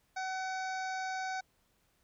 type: harmonic tone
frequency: 754 Hz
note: F#5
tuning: 32 cents sharp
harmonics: 1 / 2 / 3 / 5 / 6 / 7 / 8 / 9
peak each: -36 / -40 / -47 / -53 / -52 / -54 / -53 / -58 dBFS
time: 0.16-1.41 s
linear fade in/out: 10 ms
effects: pink hiss -73 dBFS RMS until 2.03 s